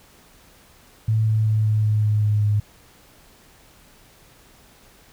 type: tone with pitch steps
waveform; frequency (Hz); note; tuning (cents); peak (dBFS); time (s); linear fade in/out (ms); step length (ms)
sine; 110 / 109.18 / 108.36 / 107.55 / 106.75 / 105.95 / 105.15 / 104.37; A2 / A2 / A2 / A2 / G#2 / G#2 / G#2 / G#2; 0 / -13 / -26 / -39 / +48 / +35 / +22 / +9; -16; 1.08-2.6; 5; 190
effects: pink hiss -52 dBFS RMS until 5.12 s